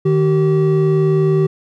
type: tone pair together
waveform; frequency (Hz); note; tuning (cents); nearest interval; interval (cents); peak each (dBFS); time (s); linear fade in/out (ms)
triangle; 154.2 / 383.5; D#3 / G4; -15 / -38; octave + major third; 1577; -12; 0.05-1.47; 10
effects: none